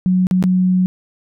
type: tone with dropouts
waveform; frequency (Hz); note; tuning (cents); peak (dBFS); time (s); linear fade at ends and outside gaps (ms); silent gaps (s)
sine; 183.9; F#3; -10; -11; 0.06-0.86; 0; 0.269-0.311 / 0.426-0.439
effects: none